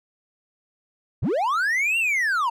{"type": "linear two-way sweep", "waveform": "triangle", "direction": "up then down", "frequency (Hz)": [67.4, 2794, 888], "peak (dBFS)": -18, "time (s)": [1.22, 2.5], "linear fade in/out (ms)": 10, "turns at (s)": 1.98, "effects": []}